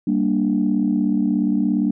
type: chord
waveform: sine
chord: G minor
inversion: none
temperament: equal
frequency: 196 / 233.1 / 293.7 Hz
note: G3 / Bb3 / D4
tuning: 0 / 0 / 0 cents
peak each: -20 dBFS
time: 0.07-1.91 s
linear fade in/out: 5 ms
effects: tanh soft clip ceiling -8 dBFS